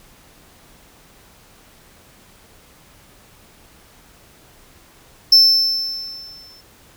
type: tone with exponential decay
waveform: triangle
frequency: 5310 Hz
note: E8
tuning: 12 cents sharp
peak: -4 dBFS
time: 5.32-6.61 s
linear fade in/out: 5 ms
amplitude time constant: 280 ms
effects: pink hiss -49 dBFS RMS until 6.96 s